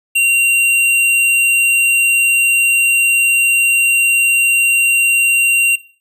sine tone with sample-and-hold, 2759 Hz, F7, 22 cents flat, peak -9 dBFS, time 0.15-5.76 s, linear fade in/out 10 ms, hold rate 11025 Hz, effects noise-tail reverb RT60 0.4 s tail -17 dB re dry + resampled to 32000 Hz

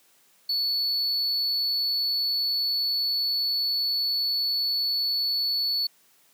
triangle tone, 4435 Hz, C#8, in tune, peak -22 dBFS, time 0.49-5.87 s, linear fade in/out 5 ms, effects white hiss -61 dBFS RMS until 6.33 s + high-pass 150 Hz 12 dB/octave

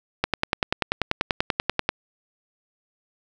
click train, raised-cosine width 0.3 ms, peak -4 dBFS, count 18, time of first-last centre 0.24-1.89 s, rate 10.3 Hz, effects none

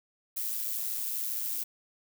violet noise with amplitude modulation, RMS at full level -31 dBFS, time 0.36-1.64 s, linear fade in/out 10 ms, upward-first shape sine, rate 113 Hz, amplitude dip 50%, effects none

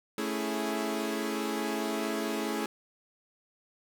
sawtooth chord, A major seventh, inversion none, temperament equal, 220 / 277.2 / 329.6 / 415.3 Hz, A3 / C#4 / E4 / G#4, 0 / 0 / 0 / 0 cents, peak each -31 / -33 / -32 / -32 dBFS, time 0.18-2.66 s, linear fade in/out 2 ms, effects none

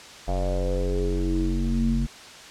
square tone with low-pass filter sweep, 46.14 Hz, F#1, 4 cents flat, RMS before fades -24 dBFS, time 0.27-2.07 s, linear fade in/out 20 ms, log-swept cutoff 700 to 200 Hz, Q 6.9, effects white hiss -43 dBFS RMS until 2.5 s + low-pass 6000 Hz 12 dB/octave

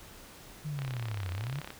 sine linear two-way sweep, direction down then up, 154.6 to 87.31 to 151.9 Hz, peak -33 dBFS, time 0.64-1.61 s, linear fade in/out 20 ms, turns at 1.32 s
click train, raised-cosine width 0.3 ms, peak -24 dBFS, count 32, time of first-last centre 0.79-1.704 s, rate 33.9 Hz
effects pink hiss -51 dBFS RMS until 1.79 s

